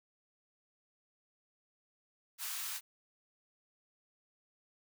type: high-pass noise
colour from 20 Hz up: white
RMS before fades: -40 dBFS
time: 2.38-2.81 s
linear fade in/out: 50 ms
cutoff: 940 Hz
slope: 24 dB/octave
effects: none